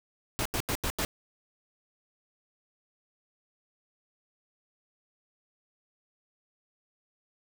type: noise bursts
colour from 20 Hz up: pink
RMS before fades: -30 dBFS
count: 5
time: 0.39-1.05 s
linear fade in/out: 0 ms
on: 64 ms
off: 85 ms
effects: none